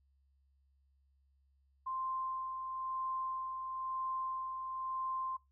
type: tone with tremolo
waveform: sine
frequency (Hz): 1046.5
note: C6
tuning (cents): 0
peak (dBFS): -35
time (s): 1.86-5.37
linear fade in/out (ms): 10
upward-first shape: sine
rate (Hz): 1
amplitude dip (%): 40
effects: noise-tail reverb RT60 0.2 s tail -19 dB re dry + added 68 Hz sine -69 dBFS peak until 5.51 s